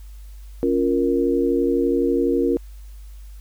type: chord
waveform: sine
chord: Bb minor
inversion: first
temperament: equal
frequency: 277.2 / 349.2 / 466.2 Hz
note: Db4 / F4 / Bb4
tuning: 0 / 0 / 0 cents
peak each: -21 dBFS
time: 0.63-2.57 s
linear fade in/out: 0 ms
effects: added 50 Hz sine -36 dBFS peak until 3.4 s + white hiss -56 dBFS RMS until 3.4 s